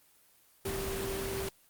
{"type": "tone in noise", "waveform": "sine", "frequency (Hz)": 388.8, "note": "G4", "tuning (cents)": -14, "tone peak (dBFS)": -36, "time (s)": [0.65, 1.49], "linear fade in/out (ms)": 5, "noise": "pink", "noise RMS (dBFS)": -37, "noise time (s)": [0.65, 1.49], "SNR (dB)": -2, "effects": ["white hiss -64 dBFS RMS until 1.69 s", "Opus 24 kbps"]}